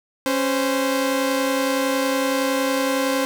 sawtooth tone pair together, 274.4 / 518 Hz, C#4 / C5, -17 / -17 cents, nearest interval major seventh, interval 1100 cents, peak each -18 dBFS, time 0.26-3.25 s, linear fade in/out 0 ms, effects none

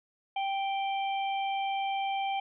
harmonic tone, 784 Hz, G5, in tune, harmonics 1 / 3 / 4, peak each -29 / -39 / -41 dBFS, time 0.36-2.4 s, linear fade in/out 5 ms, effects none

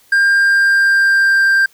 triangle tone with pitch glide, 1600 to 1582.5 Hz, G6 to G6, +35 to +16 cents, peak -7 dBFS, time 0.12-1.66 s, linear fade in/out 5 ms, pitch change -19 cents, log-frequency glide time 0.3-1.44 s, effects white hiss -51 dBFS RMS until 1.73 s

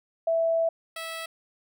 sine / 10% pulse tone pair in turn, 659.3 / 653.6 Hz, E5 / E5, 0 / -15 cents, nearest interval unison, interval 15 cents, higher first, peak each -21 / -25 dBFS, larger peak first, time 0.27-0.69 / 0.96-1.26 s, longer first, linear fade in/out 5 ms, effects none

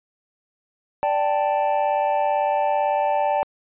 triangle chord, D suspended fourth, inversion none, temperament just, 587.3 / 783.1 / 881 Hz, D5 / G5 / A5, 0 / -2 / +2 cents, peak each -21 dBFS, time 1.03-3.43 s, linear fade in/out 0 ms, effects resampled to 8000 Hz

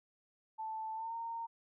sine tone with pitch glide, 880 to 920 Hz, A5 to A#5, 0 to -23 cents, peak -38 dBFS, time 0.58-1.47 s, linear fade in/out 20 ms, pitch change +77 cents, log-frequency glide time 0.94-1.14 s, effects none

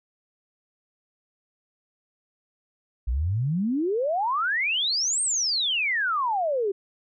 sine exponential two-way sweep, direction up then down, 55 to 8740 to 377.4 Hz, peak -22 dBFS, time 3.07-6.72 s, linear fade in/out 10 ms, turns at 5.22 s, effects none

